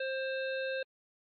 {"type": "harmonic tone with a mistuned harmonic", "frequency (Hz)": 529, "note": "C5", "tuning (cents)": 19, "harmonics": [1, 3, 5, 7, 8], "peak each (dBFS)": [-34, -39, -44, -47, -51], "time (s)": [0, 0.83], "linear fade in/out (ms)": 5, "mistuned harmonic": 8, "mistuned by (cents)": -32, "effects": ["AAC 48 kbps"]}